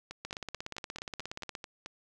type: two click trains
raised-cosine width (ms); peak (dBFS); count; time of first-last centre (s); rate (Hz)
0.2; -24 / -21; 9 / 23; 0.11-1.861 / 0.25-1.552; 4.57 / 16.9
effects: none